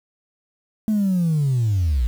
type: linear sweep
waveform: sine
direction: down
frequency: 220 to 53.9 Hz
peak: -15 dBFS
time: 0.88-2.07 s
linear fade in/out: 0 ms
effects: tanh soft clip ceiling -13 dBFS + 7-bit